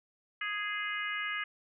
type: harmonic tone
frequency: 415.2 Hz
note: G#4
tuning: in tune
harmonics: 3 / 4 / 5 / 6 / 7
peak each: -40 / -37 / -37 / -43 / -42 dBFS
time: 0.41-1.44 s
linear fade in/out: 5 ms
effects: none